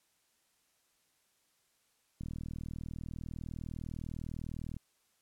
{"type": "click train", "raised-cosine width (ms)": 5, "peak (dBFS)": -29, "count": 103, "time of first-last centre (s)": [2.21, 4.766], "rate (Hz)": 39.9, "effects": ["white hiss -74 dBFS RMS until 5.21 s", "low-pass 12000 Hz 12 dB/octave"]}